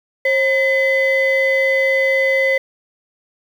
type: tone pair together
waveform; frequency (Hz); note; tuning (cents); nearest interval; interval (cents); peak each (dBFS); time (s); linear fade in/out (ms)
sine; 536 / 2024; C5 / B6; +42 / +42; octave + major seventh; 2300; -14; 0.25-2.58; 5
effects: tanh soft clip ceiling -9 dBFS + 7-bit